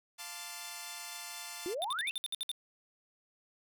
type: chord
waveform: 5% pulse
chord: D minor seventh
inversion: first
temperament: equal with one note detuned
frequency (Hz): 698.5 / 880 / 1030.9 / 1174.7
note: F5 / A5 / C6 / D6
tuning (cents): 0 / 0 / -26 / 0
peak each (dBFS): -36 / -34 / -38 / -37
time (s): 0.18-1.75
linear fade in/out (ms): 20
type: exponential sweep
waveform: sine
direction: up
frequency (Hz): 328.8 to 2758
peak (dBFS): -34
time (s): 1.66-2.11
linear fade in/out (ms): 0
type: tone bursts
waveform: square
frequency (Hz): 3593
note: A7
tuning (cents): +36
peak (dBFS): -34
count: 9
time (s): 1.82-2.515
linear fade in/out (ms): 0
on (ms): 23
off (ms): 61
effects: none